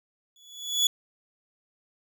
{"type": "tone with exponential growth", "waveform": "30% pulse", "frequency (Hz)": 3414, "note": "G#7", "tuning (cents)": 47, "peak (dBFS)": -15, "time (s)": [0.36, 0.87], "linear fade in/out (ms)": 2, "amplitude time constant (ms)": 110, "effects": []}